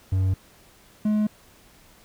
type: tone pair in turn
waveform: triangle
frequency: 94.5 / 212.1 Hz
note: F#2 / G#3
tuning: +37 / +37 cents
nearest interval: octave + major second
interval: 1400 cents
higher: second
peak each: -17 dBFS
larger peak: neither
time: 0.12-0.34 / 1.05-1.27 s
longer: neither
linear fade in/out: 5 ms
effects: pink hiss -54 dBFS RMS until 2.04 s